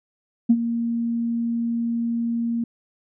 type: tone with ADSR envelope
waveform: sine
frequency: 233.1 Hz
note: A#3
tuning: in tune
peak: -9 dBFS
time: 0.49-2.64 s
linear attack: 13 ms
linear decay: 54 ms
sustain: -12 dB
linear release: 4 ms
effects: tanh soft clip ceiling -5 dBFS